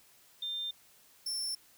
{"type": "tone pair in turn", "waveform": ["sine", "sawtooth"], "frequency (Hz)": [3600, 5384], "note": ["A7", "E8"], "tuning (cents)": [39, 36], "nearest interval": "perfect fifth", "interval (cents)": 697, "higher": "second", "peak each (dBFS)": [-34, -31], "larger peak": "second", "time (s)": [[0.42, 0.71], [1.26, 1.55]], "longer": "neither", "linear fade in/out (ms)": 5, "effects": ["white hiss -62 dBFS RMS until 1.77 s"]}